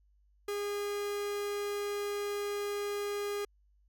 45% pulse tone, 408.8 Hz, G#4, 27 cents flat, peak -33 dBFS, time 0.48-3.45 s, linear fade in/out 5 ms, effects added 50 Hz sine -64 dBFS peak until 3.88 s

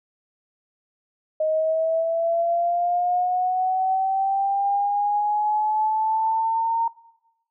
sine linear sweep, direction up, 622.3 to 921 Hz, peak -19 dBFS, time 1.4-6.88 s, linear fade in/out 5 ms, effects noise-tail reverb RT60 1.0 s tail -21 dB re dry

